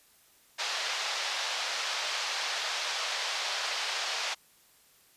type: band-pass noise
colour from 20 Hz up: white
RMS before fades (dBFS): -33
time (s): 0.58-4.35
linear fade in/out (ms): 20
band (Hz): 580 to 5300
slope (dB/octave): 24
effects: white hiss -62 dBFS RMS until 5.16 s + resampled to 32000 Hz